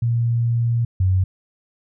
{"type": "tone pair in turn", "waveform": "sine", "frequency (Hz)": [117.6, 93.34], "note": ["A#2", "F#2"], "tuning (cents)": [16, 16], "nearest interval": "major third", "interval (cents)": 400, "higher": "first", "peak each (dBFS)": [-16, -14], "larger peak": "second", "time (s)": [[0.02, 0.85], [1, 1.24]], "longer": "first", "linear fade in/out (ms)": 5, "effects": []}